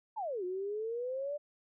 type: exponential two-way sweep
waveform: sine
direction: down then up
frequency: 932.3 to 355.7 to 595 Hz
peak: -34 dBFS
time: 0.16-1.38 s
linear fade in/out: 20 ms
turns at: 0.44 s
effects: none